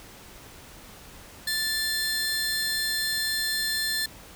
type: tone pair together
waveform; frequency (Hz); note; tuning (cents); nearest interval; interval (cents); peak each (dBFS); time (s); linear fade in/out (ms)
sawtooth; 1760 / 4186; A6 / C8; 0 / 0; octave + minor third; 1500; -25; 1.47-4.06; 5
effects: pink hiss -47 dBFS RMS until 4.35 s